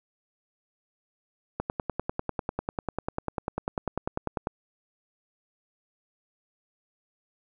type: click train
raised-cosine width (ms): 1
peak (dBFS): -14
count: 30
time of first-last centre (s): 1.6-4.471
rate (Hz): 10.1
effects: none